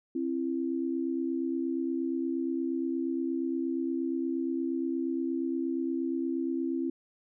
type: tone pair together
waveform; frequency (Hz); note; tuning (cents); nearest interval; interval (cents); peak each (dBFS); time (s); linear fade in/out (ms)
sine; 266.4 / 334.9; C4 / E4; +31 / +27; major third; 396; -31 / -31; 0.15-6.9; 5
effects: none